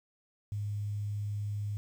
sine tone, 103.3 Hz, G#2, 9 cents flat, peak -32 dBFS, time 0.52-1.77 s, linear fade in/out 0 ms, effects 10-bit

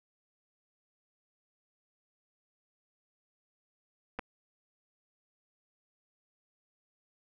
clicks, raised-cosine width 0.5 ms, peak -22 dBFS, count 2, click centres 4.189 / 4.193 s, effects none

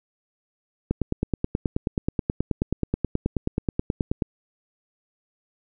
click train, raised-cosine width 3 ms, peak -9 dBFS, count 32, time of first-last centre 0.91-4.222 s, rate 9.36 Hz, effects none

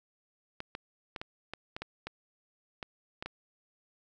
clicks, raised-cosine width 0.3 ms, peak -22 dBFS, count 11, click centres 0.604 / 0.751 / 1.162 / 1.215 / 1.536 / 1.765 / 1.82 / 2.07 / 2.828 / 3.225 / 3.26 s, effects none

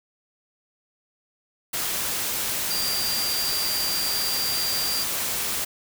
sine tone in noise, 4738 Hz, D8, 14 cents sharp, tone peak -26 dBFS, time 2.7-5.04 s, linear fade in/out 10 ms, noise white, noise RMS -27 dBFS, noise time 1.73-5.65 s, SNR -2 dB, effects none

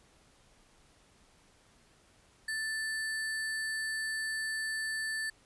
sine tone with sample-and-hold, 1760 Hz, A6, in tune, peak -32 dBFS, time 2.48-5.3 s, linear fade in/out 5 ms, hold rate 6300 Hz, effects pink hiss -64 dBFS RMS until 5.45 s + resampled to 24000 Hz

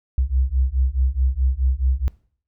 sine beating tone pair, 62.7 / 67.4 Hz, B1 / C#2, +27 / -48 cents, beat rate 4.7 Hz, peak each -20 dBFS, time 0.18-2.08 s, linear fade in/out 0 ms, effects noise-tail reverb RT60 0.5 s tail -21 dB re dry

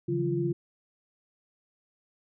sine tone cluster, 140.8 / 164.6 / 180.5 / 345.6 Hz, C#3 / E3 / F#3 / F4, +27 / -2 / -43 / -18 cents, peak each -30 / -35 / -36 / -28 dBFS, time 0.08-0.53 s, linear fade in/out 10 ms, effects none

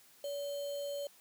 sine tone with sample-and-hold, 570 Hz, C#5, 48 cents sharp, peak -36 dBFS, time 0.24-1.07 s, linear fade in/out 2 ms, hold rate 3675 Hz, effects white hiss -62 dBFS RMS until 1.2 s + high-pass 100 Hz 12 dB/octave

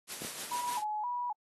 white noise with tremolo, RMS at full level -39 dBFS, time 0.07-0.84 s, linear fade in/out 50 ms, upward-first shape sine, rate 6.5 Hz, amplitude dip 45%
clicks, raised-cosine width 2 ms, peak -29 dBFS, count 2, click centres 0.22 / 0.248 s
sine tone with vibrato, 909 Hz, A#5, 44 cents flat, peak -32 dBFS, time 0.51-1.33 s, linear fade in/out 10 ms, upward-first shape square, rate 1.9 Hz, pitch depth 120 cents each way
effects high-pass 150 Hz 12 dB/octave + AAC 32 kbps

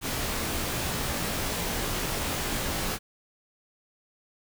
pink noise with comb filter, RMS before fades -30 dBFS, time 0.01-2.99 s, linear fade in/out 50 ms, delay 20 ms, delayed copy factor -0.55, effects none

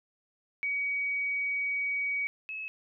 sine tone pair in turn, 2260 / 2585 Hz, C#7 / E7, +33 / -34 cents, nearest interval major second, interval 233 cents, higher second, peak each -28 / -35 dBFS, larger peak first, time 0.63-2.27 / 2.49-2.68 s, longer first, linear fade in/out 0 ms, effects none

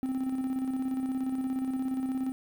triangle tone with tremolo, 261.6 Hz, C4, in tune, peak -25 dBFS, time 0.03-2.32 s, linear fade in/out 0 ms, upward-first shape square, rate 17 Hz, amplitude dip 40%, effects 9-bit

